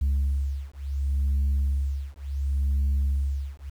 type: beating tone pair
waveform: sine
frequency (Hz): 68.8 / 69.5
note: C#2 / C#2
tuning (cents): -12 / +5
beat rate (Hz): 0.7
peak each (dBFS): -24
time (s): 0.01-3.7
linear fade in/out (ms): 10
effects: tanh soft clip ceiling -19 dBFS + 9-bit